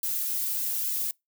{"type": "noise with flanger", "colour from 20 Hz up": "violet", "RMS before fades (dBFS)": -29, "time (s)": [0.03, 1.11], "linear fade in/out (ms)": 2, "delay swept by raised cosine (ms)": [1.9, 2.51], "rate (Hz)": 3.5, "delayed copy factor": 0.8, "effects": ["noise-tail reverb RT60 0.2 s tail -26 dB re dry"]}